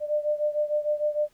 sine beating tone pair, 596 / 602.6 Hz, D5 / D5, +25 / +44 cents, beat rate 6.6 Hz, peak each -25 / -28 dBFS, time 0-1.29 s, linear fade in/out 50 ms, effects pink hiss -65 dBFS RMS until 1.33 s

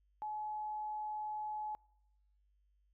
sine tone, 851 Hz, G#5, 42 cents sharp, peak -38 dBFS, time 0.22-1.75 s, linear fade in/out 0 ms, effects noise-tail reverb RT60 0.8 s tail -25 dB re dry + added 50 Hz sine -70 dBFS peak until 2.93 s

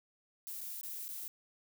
violet noise with dropouts, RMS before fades -43 dBFS, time 0.47-1.28 s, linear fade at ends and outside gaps 0 ms, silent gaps 0.607-0.612 / 0.811-0.832 / 1.081-1.089 s, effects none

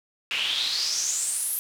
pink noise with band-pass filter sweep, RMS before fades -27 dBFS, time 0.31-1.59 s, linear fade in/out 0 ms, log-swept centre 2600 to 12000 Hz, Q 6.1, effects none

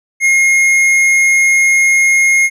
sine tone with hard clipping, 2145 Hz, C7, 42 cents sharp, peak -9 dBFS, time 0.2-2.5 s, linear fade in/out 50 ms, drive 9 dB, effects none

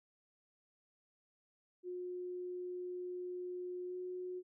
sine tone with pitch glide, 360 to 363.8 Hz, F#4 to F#4, -47 to -29 cents, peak -40 dBFS, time 1.83-4.43 s, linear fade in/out 50 ms, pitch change +18 cents, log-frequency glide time 3.87-3.95 s, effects none

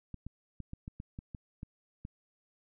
clicks, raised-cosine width 5 ms, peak -29 dBFS, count 10, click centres 0.143 / 0.266 / 0.603 / 0.734 / 0.879 / 1.001 / 1.189 / 1.348 / 1.631 / 2.051 s, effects none

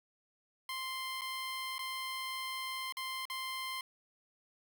15% pulse tone with dropouts, 1046.5 Hz, C6, in tune, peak -31 dBFS, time 0.69-3.81 s, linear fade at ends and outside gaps 2 ms, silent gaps 1.211-1.217 / 1.782-1.791 / 2.924-2.969 / 3.254-3.299 s, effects none

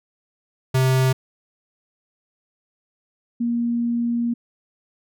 square / sine tone pair in turn, 130.6 / 236.2 Hz, C3 / A#3, -3 / +23 cents, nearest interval minor seventh, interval 1026 cents, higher second, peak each -16 / -19 dBFS, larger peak first, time 0.74-1.13 / 3.4-4.34 s, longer second, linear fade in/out 10 ms, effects none

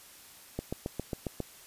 click train, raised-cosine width 2 ms, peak -19 dBFS, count 7, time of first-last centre 0.59-1.403 s, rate 7.38 Hz, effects white hiss -53 dBFS RMS until 1.66 s + resampled to 32000 Hz

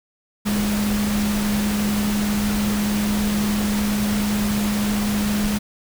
sine tone in noise, 207.7 Hz, G#3, in tune, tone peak -19 dBFS, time 0.45-5.59 s, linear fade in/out 20 ms, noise pink, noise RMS -27 dBFS, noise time 0.45-5.59 s, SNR +5 dB, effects none

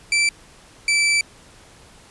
sawtooth tone pair in turn, 2333 / 2323 Hz, D7 / D7, -12 / -20 cents, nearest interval unison, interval 8 cents, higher first, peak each -12 dBFS, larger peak neither, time 0.12-0.29 / 0.88-1.21 s, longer second, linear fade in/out 2 ms, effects pink hiss -48 dBFS RMS until 2.1 s + resampled to 24000 Hz

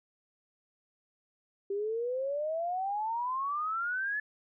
sine exponential sweep, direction up, 390.8 to 1736 Hz, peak -30 dBFS, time 1.7-4.2 s, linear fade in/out 5 ms, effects none

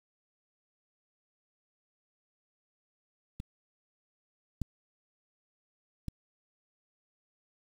clicks, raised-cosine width 5 ms, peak -26 / -20 / -23 dBFS, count 3, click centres 3.401 / 4.617 / 6.083 s, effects 8-bit

